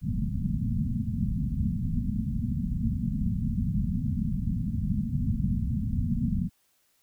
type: low-pass noise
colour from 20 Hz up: white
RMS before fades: -28 dBFS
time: 0.01-6.5 s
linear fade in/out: 50 ms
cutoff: 240 Hz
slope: 96 dB/octave
effects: white hiss -69 dBFS RMS until 7.02 s